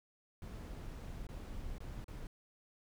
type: noise with dropouts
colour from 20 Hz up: brown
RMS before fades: -45 dBFS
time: 0.42-2.27 s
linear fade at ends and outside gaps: 1 ms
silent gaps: 1.268-1.289 / 1.782-1.804 / 2.043-2.081 s
effects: none